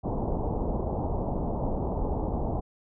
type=low-pass noise; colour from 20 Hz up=pink; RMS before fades=-29 dBFS; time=0.03-2.61 s; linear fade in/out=20 ms; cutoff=920 Hz; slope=48 dB/octave; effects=none